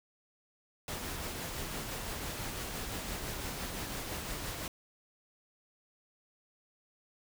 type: noise with tremolo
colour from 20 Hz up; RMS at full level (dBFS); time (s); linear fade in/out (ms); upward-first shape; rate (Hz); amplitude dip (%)
pink; -38; 0.88-4.68; 2; triangle; 5.9; 30
effects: none